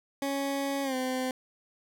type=tone with pitch glide; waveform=20% pulse; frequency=277.2 to 257.1 Hz; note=C#4 to C4; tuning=0 to -30 cents; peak=-24 dBFS; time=0.22-1.31 s; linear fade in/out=2 ms; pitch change=-130 cents; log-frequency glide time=0.83-0.95 s; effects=none